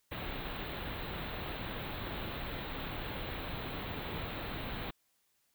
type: band-stop noise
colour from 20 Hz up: pink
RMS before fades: -40 dBFS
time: 0.11-4.91 s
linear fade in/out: 10 ms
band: 4100 to 15000 Hz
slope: 96 dB/octave
effects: white hiss -75 dBFS RMS until 5.54 s